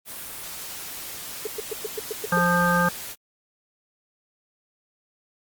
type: noise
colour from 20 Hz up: white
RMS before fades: -36 dBFS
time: 0.05-3.16 s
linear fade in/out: 50 ms
type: tone bursts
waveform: sine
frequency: 430 Hz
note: A4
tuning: 40 cents flat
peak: -25 dBFS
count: 8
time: 1.45-2.388 s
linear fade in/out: 5 ms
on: 21 ms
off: 110 ms
type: harmonic tone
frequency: 174.9 Hz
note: F3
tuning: 3 cents sharp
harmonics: 1 / 3 / 5 / 7 / 9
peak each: -23 / -26 / -27 / -24 / -23 dBFS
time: 2.32-2.89 s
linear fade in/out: 5 ms
effects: Opus 32 kbps